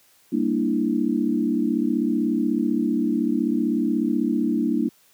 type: chord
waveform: sine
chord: E half-diminished seventh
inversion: first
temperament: equal with one note detuned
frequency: 198.5 / 233.1 / 293.7 / 329.6 Hz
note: G3 / Bb3 / D4 / E4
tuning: +22 / 0 / 0 / 0 cents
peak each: -28 / -23 / -24 / -26 dBFS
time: 0.32-4.89 s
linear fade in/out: 10 ms
effects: white hiss -58 dBFS RMS until 5.13 s + high-pass 80 Hz 12 dB/octave